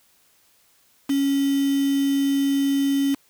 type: tone with quantisation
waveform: sine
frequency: 277.2 Hz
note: C#4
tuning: in tune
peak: -18 dBFS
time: 1.09-3.15 s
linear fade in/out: 10 ms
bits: 5
effects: white hiss -60 dBFS RMS until 3.29 s